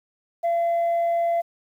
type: tone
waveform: sine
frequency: 681 Hz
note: F5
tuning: 44 cents flat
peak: -17 dBFS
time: 0.43-1.42 s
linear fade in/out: 20 ms
effects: tanh soft clip ceiling -18 dBFS + 9-bit